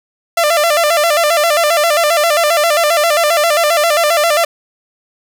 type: tone with vibrato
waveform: sawtooth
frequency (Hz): 635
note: D#5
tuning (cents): +35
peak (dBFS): -6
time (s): 0.37-4.45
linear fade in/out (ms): 5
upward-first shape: square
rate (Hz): 7.5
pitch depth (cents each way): 110
effects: none